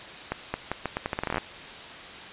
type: accelerating click train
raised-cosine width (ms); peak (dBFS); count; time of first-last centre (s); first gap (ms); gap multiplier
0.5; -12; 16; 0.32-1.381; 220; 0.8
effects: white hiss -41 dBFS RMS until 2.32 s + resampled to 8000 Hz